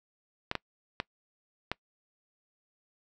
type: clicks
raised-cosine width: 0.3 ms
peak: -14 dBFS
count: 4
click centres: 0.514 / 0.553 / 1.001 / 1.716 s
effects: noise-tail reverb RT60 0.1 s tail -24 dB re dry